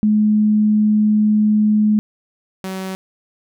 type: tone pair in turn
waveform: sine / sawtooth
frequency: 212.3 / 189.14 Hz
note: G#3 / F#3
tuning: +38 / +38 cents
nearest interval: major second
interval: 200 cents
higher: first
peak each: -11 / -20 dBFS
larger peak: first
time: 0.03-1.99 / 2.64-2.95 s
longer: first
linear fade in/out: 0 ms
effects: none